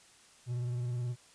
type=tone with vibrato; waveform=triangle; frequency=122.1 Hz; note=B2; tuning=19 cents flat; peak=-30 dBFS; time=0.46-1.16 s; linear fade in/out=50 ms; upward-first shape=square; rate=19 Hz; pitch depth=31 cents each way; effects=white hiss -60 dBFS RMS until 1.34 s + resampled to 22050 Hz